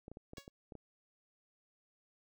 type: clicks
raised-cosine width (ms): 2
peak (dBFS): -35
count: 8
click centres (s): 0.081 / 0.116 / 0.171 / 0.334 / 0.382 / 0.479 / 0.722 / 0.753
type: tone with exponential decay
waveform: 5% pulse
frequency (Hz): 558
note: C#5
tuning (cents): +11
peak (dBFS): -35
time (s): 0.37-0.5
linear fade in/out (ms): 2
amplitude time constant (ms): 28
effects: none